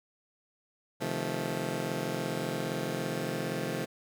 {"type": "chord", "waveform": "15% pulse", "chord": "F dominant seventh", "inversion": "second", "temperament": "just", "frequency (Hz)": [130.96, 157.15, 174.61, 218.3], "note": ["C3", "Eb3", "F3", "A3"], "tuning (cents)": [2, 18, 0, -13], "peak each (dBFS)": -31, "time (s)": [1, 3.86], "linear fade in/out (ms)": 20, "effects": []}